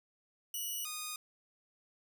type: tone pair in turn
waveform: 5% pulse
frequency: 2937 / 1234.9 Hz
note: F#7 / D#6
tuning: -13 / -13 cents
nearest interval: octave + minor third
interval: 1500 cents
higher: first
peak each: -28 / -27 dBFS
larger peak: second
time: 0.54-0.85 / 0.85-1.16 s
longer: neither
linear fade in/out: 2 ms
effects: none